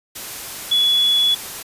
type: tone in noise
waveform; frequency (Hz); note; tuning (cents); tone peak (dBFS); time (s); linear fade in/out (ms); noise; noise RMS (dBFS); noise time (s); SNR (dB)
sine; 3402; G#7; +41; -13; 0.71-1.35; 10; white; -31; 0.15-1.63; +15
effects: resampled to 32000 Hz